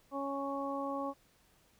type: harmonic tone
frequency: 277.2 Hz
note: C#4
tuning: in tune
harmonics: 1 / 2 / 3 / 4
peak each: -39 / -39 / -42 / -40 dBFS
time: 0.11-1.14 s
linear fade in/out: 50 ms
effects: pink hiss -68 dBFS RMS until 1.79 s